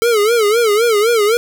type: tone with vibrato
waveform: square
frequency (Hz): 441.8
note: A4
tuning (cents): +7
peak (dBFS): -11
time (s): 0.02-1.37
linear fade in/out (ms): 0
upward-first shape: sine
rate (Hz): 3.9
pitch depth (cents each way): 140
effects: none